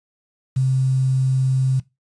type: tone with quantisation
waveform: sine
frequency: 131.3 Hz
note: C3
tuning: 6 cents sharp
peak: -15 dBFS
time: 0.56-1.8 s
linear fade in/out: 10 ms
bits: 7
effects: noise-tail reverb RT60 0.2 s tail -18 dB re dry + resampled to 22050 Hz